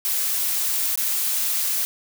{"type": "noise with dropouts", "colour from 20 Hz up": "blue", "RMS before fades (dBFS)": -23, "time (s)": [0.05, 1.85], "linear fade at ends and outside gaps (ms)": 0, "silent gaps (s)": [0.957, 0.975], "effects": []}